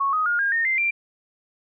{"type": "tone with pitch steps", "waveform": "sine", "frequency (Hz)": [1104, 1253.6, 1423.5, 1616.4, 1835.4, 2084, 2366], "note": ["C#6", "D#6", "F6", "G#6", "A#6", "C7", "D7"], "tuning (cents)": [-7, 13, 33, -47, -27, -7, 12], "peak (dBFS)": -19, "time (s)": [0, 0.91], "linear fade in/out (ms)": 10, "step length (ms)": 130, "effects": []}